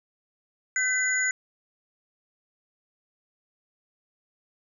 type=tone cluster; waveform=sine; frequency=1530 / 2007 / 6880 Hz; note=G6 / B6 / A8; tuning=-42 / +27 / -40 cents; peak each=-27 / -26 / -28 dBFS; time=0.76-1.31 s; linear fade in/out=2 ms; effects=none